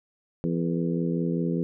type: harmonic tone with a mistuned harmonic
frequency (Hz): 85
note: F2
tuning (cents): -46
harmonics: 2 / 3 / 4 / 5 / 6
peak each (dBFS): -26 / -30 / -32 / -34 / -36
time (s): 0.44-1.63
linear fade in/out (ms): 0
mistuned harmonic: 6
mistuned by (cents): -55
effects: none